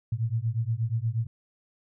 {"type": "beating tone pair", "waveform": "sine", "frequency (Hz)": [110, 118.4], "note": ["A2", "A#2"], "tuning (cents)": [0, 27], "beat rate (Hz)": 8.4, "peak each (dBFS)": -28, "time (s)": [0.12, 1.27], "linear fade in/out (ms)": 5, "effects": []}